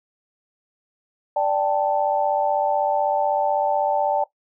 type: chord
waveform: sine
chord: D suspended fourth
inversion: none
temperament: equal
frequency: 587.3 / 784 / 880 Hz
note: D5 / G5 / A5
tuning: 0 / 0 / 0 cents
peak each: -22 / -22 / -23 dBFS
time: 1.36-4.24 s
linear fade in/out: 5 ms
effects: noise-tail reverb RT60 0.1 s tail -17 dB re dry